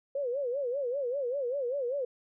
sine tone with vibrato, 523.3 Hz, C5, in tune, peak -29 dBFS, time 0.15-2.05 s, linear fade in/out 5 ms, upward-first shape sine, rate 5.1 Hz, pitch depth 170 cents each way, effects none

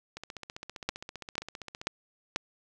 two click trains, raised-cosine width 0.2 ms, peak -23 / -11 dBFS, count 26 / 4, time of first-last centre 0.17-1.815 / 0.89-2.361 s, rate 15.2 / 2.04 Hz, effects none

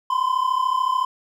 triangle tone pair together, 1007 / 1040.7 Hz, B5 / C6, +33 / -10 cents, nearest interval minor second, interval 57 cents, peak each -20 / -19 dBFS, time 0.1-1.05 s, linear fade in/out 5 ms, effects none

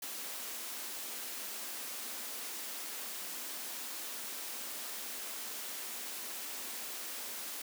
white high-pass noise, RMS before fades -42 dBFS, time 0.02-7.62 s, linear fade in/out 5 ms, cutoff 200 Hz, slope 96 dB/octave, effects none

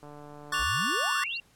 click train, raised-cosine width 1 ms, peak -33 dBFS, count 89, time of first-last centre 0.03-0.629 s, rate 147 Hz
square chord, D major seventh, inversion third, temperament equal, 1108.7 / 1174.7 / 1480 / 1760 Hz, C#6 / D6 / F#6 / A6, 0 / 0 / 0 / 0 cents, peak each -33 dBFS, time 0.52-1.24 s, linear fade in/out 5 ms
sine tone with pitch glide, 2794 to 2756 Hz, F7 to F7, 0 to -24 cents, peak -33 dBFS, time 0.54-1.4 s, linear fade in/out 2 ms, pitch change -24 cents, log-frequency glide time 1.08-1.23 s
sine exponential sweep, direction up, 50.1 to 4691 Hz, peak -34 dBFS, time 0.59-1.38 s, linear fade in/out 10 ms
effects pink hiss -62 dBFS RMS until 1.55 s + low-pass 12000 Hz 12 dB/octave

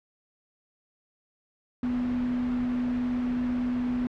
sine tone in noise, 246.9 Hz, B3, in tune, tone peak -25 dBFS, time 1.83-4.07 s, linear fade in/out 2 ms, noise pink, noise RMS -39 dBFS, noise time 1.83-4.07 s, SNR +11 dB, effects low-pass 2000 Hz 12 dB/octave

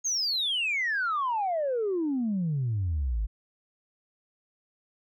sine exponential sweep, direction down, 6645 to 48.37 Hz, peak -24 dBFS, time 0.04-3.27 s, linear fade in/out 20 ms, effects tanh soft clip ceiling -22 dBFS

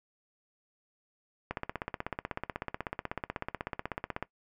click train, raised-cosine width 0.5 ms, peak -18 dBFS, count 45, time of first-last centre 1.51-4.226 s, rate 16.2 Hz, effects noise-tail reverb RT60 0.1 s tail -19 dB re dry

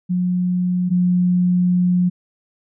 sine tone pair in turn, 180 / 179.25 Hz, F#3 / F3, -47 / +45 cents, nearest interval unison, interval 8 cents, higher first, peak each -16 / -13 dBFS, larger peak second, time 0.09-0.9 / 0.9-2.1 s, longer second, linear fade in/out 20 ms, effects none

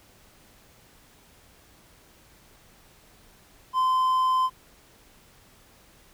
triangle tone, 1031 Hz, C6, 26 cents flat, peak -18 dBFS, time 3.73-4.5 s, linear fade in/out 50 ms, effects pink hiss -56 dBFS RMS until 6.13 s

